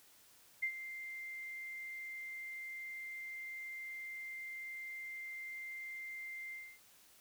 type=tone with ADSR envelope; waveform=sine; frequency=2093 Hz; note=C7; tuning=in tune; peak=-31 dBFS; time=0.62-6.8 s; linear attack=14 ms; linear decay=78 ms; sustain=-12 dB; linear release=280 ms; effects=white hiss -64 dBFS RMS until 7.2 s